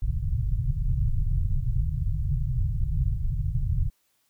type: low-pass noise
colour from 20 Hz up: pink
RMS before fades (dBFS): -25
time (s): 0.02-3.9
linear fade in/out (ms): 5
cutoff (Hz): 150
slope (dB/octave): 96
effects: white hiss -70 dBFS RMS until 4.29 s